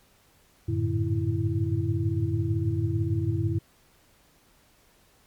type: tone cluster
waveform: sine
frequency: 93.7 / 105.2 / 111.7 / 147.2 / 330.9 Hz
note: F#2 / G#2 / A2 / D3 / E4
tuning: +22 / +23 / +27 / +4 / +7 cents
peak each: -28 / -35 / -27 / -32 / -31 dBFS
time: 0.68-3.59 s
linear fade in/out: 10 ms
effects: pink hiss -61 dBFS RMS until 5.26 s + MP3 96 kbps